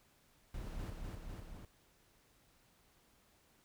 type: noise with echo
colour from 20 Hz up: brown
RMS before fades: -44 dBFS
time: 0.54-0.9 s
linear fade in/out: 2 ms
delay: 250 ms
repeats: 3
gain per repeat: -2 dB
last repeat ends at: 1.65 s
effects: pink hiss -70 dBFS RMS until 3.64 s